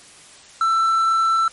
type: tone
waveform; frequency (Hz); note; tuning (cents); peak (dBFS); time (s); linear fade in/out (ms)
triangle; 1334; E6; +20; -13; 0.61-1.48; 2
effects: white hiss -45 dBFS RMS until 1.52 s + MP3 48 kbps